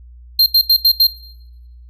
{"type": "tone bursts", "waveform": "square", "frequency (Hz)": 4186, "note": "C8", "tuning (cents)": 0, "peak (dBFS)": -8, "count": 5, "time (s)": [0.39, 1.07], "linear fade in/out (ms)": 5, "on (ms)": 72, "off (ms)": 80, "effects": ["noise-tail reverb RT60 0.9 s tail -20 dB re dry", "added 60 Hz sine -37 dBFS peak until 1.89 s"]}